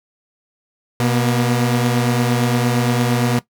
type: tone pair together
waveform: sawtooth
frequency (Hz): 123.55 / 238.4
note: B2 / A#3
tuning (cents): +1 / +39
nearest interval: major seventh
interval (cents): 1138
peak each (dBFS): -13 / -15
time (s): 1-3.39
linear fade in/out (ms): 0
effects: noise-tail reverb RT60 0.1 s tail -17 dB re dry